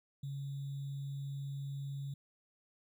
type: tone with sample-and-hold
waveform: sine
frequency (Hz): 139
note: C#3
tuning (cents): +5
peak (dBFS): -38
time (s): 0.23-2.14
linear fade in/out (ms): 5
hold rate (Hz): 3675
effects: none